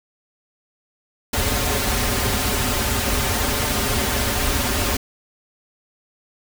pink noise with comb filter, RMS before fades -21 dBFS, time 1.33-4.97 s, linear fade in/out 5 ms, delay 6.1 ms, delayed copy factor -0.95, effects none

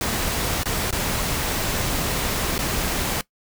pink noise with dropouts, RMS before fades -24 dBFS, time 0.01-3.21 s, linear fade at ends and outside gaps 1 ms, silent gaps 0.634-0.657 / 0.908-0.926 / 2.58-2.59 s, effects noise-tail reverb RT60 0.1 s tail -19 dB re dry

